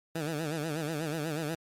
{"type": "tone with vibrato", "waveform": "15% pulse", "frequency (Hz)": 155.56, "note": "D#3", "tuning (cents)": 0, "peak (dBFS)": -25, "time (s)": [0.15, 1.55], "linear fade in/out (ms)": 5, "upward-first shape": "sine", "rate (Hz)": 8.2, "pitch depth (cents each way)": 120, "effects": ["MP3 64 kbps"]}